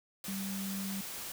sine tone in noise, 194.9 Hz, G3, 10 cents flat, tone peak -36 dBFS, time 0.28-1.01 s, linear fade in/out 2 ms, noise white, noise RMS -42 dBFS, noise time 0.24-1.32 s, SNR +3 dB, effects none

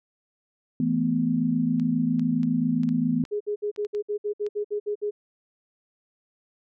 sine chord, E suspended fourth, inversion none, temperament just, 164.81 / 219.8 / 247.2 Hz, E3 / A3 / B3, 0 / -2 / +2 cents, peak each -27 / -27 / -23 dBFS, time 0.8-3.24 s, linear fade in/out 2 ms
clicks, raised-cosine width 0.2 ms, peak -28 dBFS, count 10, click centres 1.798 / 2.195 / 2.432 / 2.834 / 2.89 / 3.252 / 3.762 / 3.849 / 3.949 / 4.465 s
sine tone bursts, 415.3 Hz, G#4, in tune, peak -24 dBFS, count 12, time 3.31-5.11 s, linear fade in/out 20 ms, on 95 ms, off 60 ms
effects none

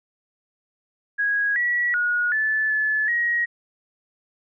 sine tone with pitch steps, 1653 / 1933 / 1448 / 1742 / 1727 / 1893 Hz, G#6 / B6 / F#6 / A6 / A6 / A#6, -9 / -38 / -38 / -18 / -33 / +26 cents, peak -19 dBFS, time 1.18-3.46 s, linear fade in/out 20 ms, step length 380 ms, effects none

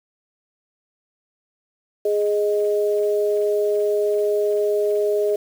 sine tone pair together, 415.3 / 622.3 Hz, G#4 / D#5, 0 / 0 cents, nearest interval perfect fifth, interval 700 cents, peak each -18 / -23 dBFS, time 2.05-5.36 s, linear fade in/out 5 ms, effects 7-bit

